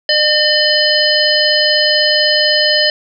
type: harmonic tone with a mistuned harmonic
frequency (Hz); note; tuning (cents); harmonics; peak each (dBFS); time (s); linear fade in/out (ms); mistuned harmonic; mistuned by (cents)
604; D5; +48; 1 / 3 / 5 / 7 / 8; -16 / -16 / -16 / -16 / -16; 0.09-2.9; 2; 8; +62
effects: none